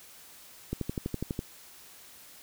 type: click train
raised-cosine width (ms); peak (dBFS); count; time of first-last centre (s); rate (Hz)
3; -18; 9; 0.73-1.391; 12.1
effects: white hiss -52 dBFS RMS until 2.42 s